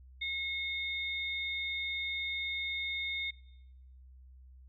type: tone pair together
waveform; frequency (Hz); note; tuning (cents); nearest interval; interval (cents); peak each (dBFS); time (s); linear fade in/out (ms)
sine; 2169 / 3648; C#7 / A#7; -38 / -38; major sixth; 900; -35 / -37; 0.21-3.31; 10
effects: noise-tail reverb RT60 0.9 s tail -21 dB re dry + added 64 Hz sine -52 dBFS peak until 4.68 s